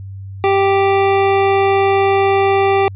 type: tone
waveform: 25% pulse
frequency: 392 Hz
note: G4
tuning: in tune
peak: -7 dBFS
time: 0.44-2.88 s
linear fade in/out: 0 ms
effects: added 97 Hz sine -27 dBFS peak until 2.95 s + resampled to 8000 Hz